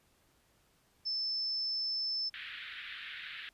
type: tone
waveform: sine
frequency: 5274 Hz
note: E8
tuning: in tune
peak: -32 dBFS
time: 1.05-2.3 s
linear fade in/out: 20 ms
type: band-pass noise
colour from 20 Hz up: pink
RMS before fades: -45 dBFS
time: 2.34-3.49 s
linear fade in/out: 0 ms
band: 1500 to 3700 Hz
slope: 48 dB/octave
effects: pink hiss -70 dBFS RMS until 3.53 s + resampled to 32000 Hz